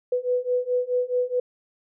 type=beating tone pair; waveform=sine; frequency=493.9 / 498.6 Hz; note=B4 / B4; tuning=0 / +16 cents; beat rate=4.7 Hz; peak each=-25 / -24 dBFS; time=0.12-1.4 s; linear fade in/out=5 ms; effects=none